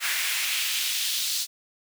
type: noise with high-pass filter sweep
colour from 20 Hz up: pink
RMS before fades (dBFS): -27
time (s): 0-1.47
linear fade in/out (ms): 50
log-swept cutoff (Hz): 1800 to 4400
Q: 1.7
effects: none